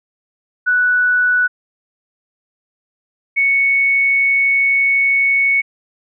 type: tone pair in turn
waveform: sine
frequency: 1480 / 2217 Hz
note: F#6 / C#7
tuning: 0 / 0 cents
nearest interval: perfect fifth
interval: 700 cents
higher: second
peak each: -11 dBFS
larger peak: neither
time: 0.66-1.48 / 3.36-5.62 s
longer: second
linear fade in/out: 20 ms
effects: none